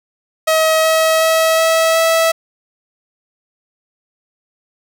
sawtooth tone with pitch steps, 637 / 641.1 / 645.1 / 649.3 / 653.4 Hz, D#5 / E5 / E5 / E5 / E5, +41 / -48 / -38 / -26 / -15 cents, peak -7 dBFS, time 0.47-2.32 s, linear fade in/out 10 ms, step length 370 ms, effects none

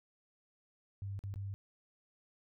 sine tone with dropouts, 98.9 Hz, G2, 16 cents sharp, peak -38 dBFS, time 1.02-1.54 s, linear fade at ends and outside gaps 0 ms, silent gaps 1.191-1.238 / 1.34-1.359 s, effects none

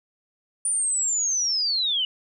sine linear sweep, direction down, 9397 to 2896 Hz, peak -21 dBFS, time 0.65-2.05 s, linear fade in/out 2 ms, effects none

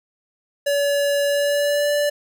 square tone with pitch glide, 570 to 584 Hz, C#5 to D5, +48 to -10 cents, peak -18 dBFS, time 0.66-2.1 s, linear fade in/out 10 ms, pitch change +42 cents, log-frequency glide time 1.26-1.91 s, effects none

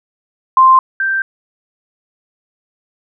sine tone pair in turn, 1046.5 / 1568 Hz, C6 / G6, 0 / 0 cents, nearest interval perfect fifth, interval 700 cents, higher second, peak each -4 / -13 dBFS, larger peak first, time 0.57-0.79 / 1-1.22 s, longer neither, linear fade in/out 2 ms, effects none

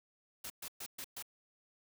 white noise bursts, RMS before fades -44 dBFS, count 5, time 0.44-1.225 s, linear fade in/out 5 ms, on 61 ms, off 120 ms, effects none

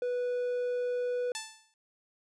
triangle tone, 492.1 Hz, B4, 6 cents flat, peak -27 dBFS, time 0.02-1.32 s, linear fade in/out 2 ms
5% pulse tone with exponential decay, 880 Hz, A5, in tune, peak -21 dBFS, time 1.35-1.74 s, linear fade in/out 1 ms, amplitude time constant 84 ms
effects resampled to 22050 Hz

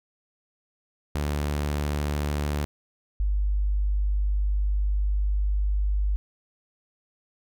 sawtooth / sine tone pair in turn, 73.42 / 49.99 Hz, D2 / G1, 0 / +35 cents, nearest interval perfect fifth, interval 665 cents, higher first, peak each -21 dBFS, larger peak neither, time 1.15-2.65 / 3.2-6.16 s, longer second, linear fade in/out 0 ms, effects none

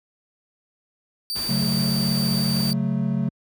40% pulse tone, 4631 Hz, D8, 25 cents flat, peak -24 dBFS, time 1.3-2.73 s, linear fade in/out 0 ms
pink noise, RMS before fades -35 dBFS, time 1.35-2.72 s, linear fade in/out 10 ms
triangle chord, F# minor, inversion second, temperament equal, 138.59 / 185 / 220 Hz, C#3 / F#3 / A3, 0 / 0 / 0 cents, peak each -23 dBFS, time 1.49-3.29 s, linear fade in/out 5 ms
effects high-pass 60 Hz 12 dB/octave

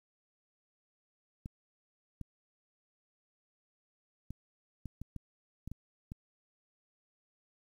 clicks, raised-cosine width 5 ms, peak -29 dBFS, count 9, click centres 1.459 / 2.213 / 4.306 / 4.857 / 5.016 / 5.163 / 5.676 / 5.716 / 6.119 s, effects 10-bit

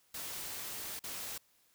white noise with dropouts, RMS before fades -42 dBFS, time 0.14-1.38 s, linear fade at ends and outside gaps 5 ms, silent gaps 0.993-1.038 s, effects white hiss -70 dBFS RMS until 1.74 s

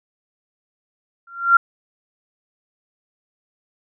sine tone with exponential growth, 1380 Hz, F6, 21 cents flat, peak -5 dBFS, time 1.27-1.57 s, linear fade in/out 5 ms, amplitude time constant 65 ms, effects none

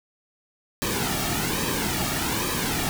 pink noise with flanger, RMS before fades -26 dBFS, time 0.82-2.89 s, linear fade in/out 0 ms, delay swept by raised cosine 1.4 to 2.01 ms, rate 1.2 Hz, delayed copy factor -0.65, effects none

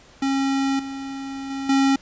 square tone with level steps, 271.9 Hz, C#4, 33 cents flat, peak -20 / -30 / -27 / -16 dBFS, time 0.22-1.96 s, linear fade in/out 5 ms, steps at 0.79 / 1.5 / 1.69 s, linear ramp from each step 5 ms, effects pink hiss -50 dBFS RMS until 2.01 s + resampled to 16000 Hz

